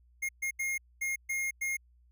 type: tone bursts at uneven times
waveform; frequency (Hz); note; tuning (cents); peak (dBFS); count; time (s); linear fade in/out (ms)
square; 2139; C7; +38; -31; 6; 0.22-0.29 / 0.42-0.51 / 0.59-0.78 / 1.01-1.16 / 1.29-1.51 / 1.61-1.77; 10
effects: added 60 Hz sine -60 dBFS peak until 2.11 s